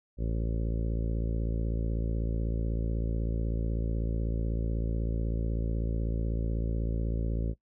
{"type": "harmonic tone", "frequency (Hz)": 56.1, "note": "A1", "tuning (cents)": 34, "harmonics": [1, 2, 3, 4, 5, 6, 7, 8, 9, 10], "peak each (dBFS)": [-29, -35, -39, -41, -43, -45, -46, -47, -48, -49], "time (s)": [0.17, 7.55], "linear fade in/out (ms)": 50, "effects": ["noise-tail reverb RT60 0.1 s tail -20 dB re dry"]}